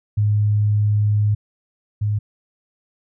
sine tone pair in turn, 104.7 / 104.7 Hz, G#2 / G#2, +15 / +15 cents, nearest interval unison, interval 0 cents, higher neither, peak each -14 / -17 dBFS, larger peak first, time 0.17-1.35 / 2.01-2.19 s, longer first, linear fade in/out 10 ms, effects none

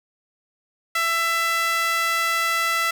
sawtooth tone with high-pass filter, 667 Hz, E5, 20 cents sharp, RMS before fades -22 dBFS, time 0.95-2.91 s, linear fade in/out 5 ms, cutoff 1600 Hz, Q 3, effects 8-bit

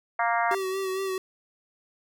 harmonic tone, 233.1 Hz, A#3, in tune, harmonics 3 / 4 / 5 / 6 / 7 / 8 / 9, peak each -26 / -28 / -30 / -32 / -33 / -34 / -35 dBFS, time 0.19-0.55 s, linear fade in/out 5 ms
square tone with vibrato, 381.9 Hz, G4, 45 cents flat, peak -28 dBFS, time 0.51-1.18 s, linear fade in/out 2 ms, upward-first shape sine, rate 4.4 Hz, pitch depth 33 cents each way
effects none

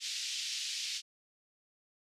white band-pass noise, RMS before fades -38 dBFS, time 0-1.02 s, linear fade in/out 50 ms, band 2600 to 6000 Hz, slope 24 dB/octave, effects resampled to 32000 Hz

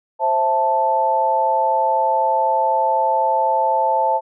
sine chord, A minor, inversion first, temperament just, 528 / 660 / 880 Hz, C5 / E5 / A5, +16 / +2 / 0 cents, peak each -22 / -22 / -16 dBFS, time 0.19-4.21 s, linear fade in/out 50 ms, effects none

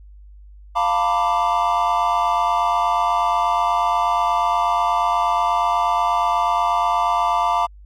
triangle chord, B half-diminished seventh, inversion second, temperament equal with one note detuned, 698.5 / 899.5 / 987.8 / 1174.7 Hz, F5 / A5 / B5 / D6, 0 / +38 / 0 / 0 cents, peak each -20 dBFS, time 0.75-7.67 s, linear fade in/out 20 ms, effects added 50 Hz sine -40 dBFS peak until 7.85 s

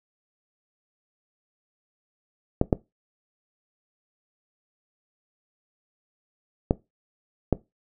clicks, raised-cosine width 2 ms, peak -5 dBFS, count 4, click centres 2.614 / 2.728 / 6.709 / 7.527 s, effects noise-tail reverb RT60 0.2 s tail -19 dB re dry

